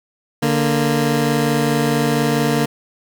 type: tone pair together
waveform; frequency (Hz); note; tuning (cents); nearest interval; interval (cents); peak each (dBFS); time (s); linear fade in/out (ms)
20% pulse; 146.83 / 232.5; D3 / A#3; 0 / -4; minor sixth; 796; -13; 0.42-2.66; 10
effects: 7-bit